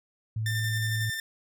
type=tone; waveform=sine; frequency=110 Hz; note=A2; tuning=in tune; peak=-27 dBFS; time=0.36-1.1 s; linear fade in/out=5 ms
type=tone with tremolo; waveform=sawtooth; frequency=1792 Hz; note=A6; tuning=31 cents sharp; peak=-26 dBFS; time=0.46-1.2 s; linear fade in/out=2 ms; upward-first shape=square; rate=11 Hz; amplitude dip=25%
effects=none